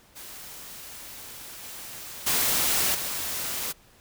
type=noise with level steps; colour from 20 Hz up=white; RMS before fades=-42 / -40 / -24 / -31 dBFS; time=0.15-3.73 s; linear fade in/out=20 ms; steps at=1.63 / 2.26 / 2.94 s; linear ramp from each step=10 ms; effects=pink hiss -57 dBFS RMS until 4 s